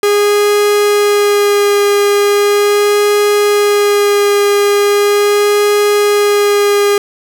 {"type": "tone with vibrato", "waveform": "45% pulse", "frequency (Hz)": 410, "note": "G#4", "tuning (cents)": -22, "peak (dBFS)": -8, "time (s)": [0.03, 6.98], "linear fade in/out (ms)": 2, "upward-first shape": "sine", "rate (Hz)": 0.39, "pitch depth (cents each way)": 13, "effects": []}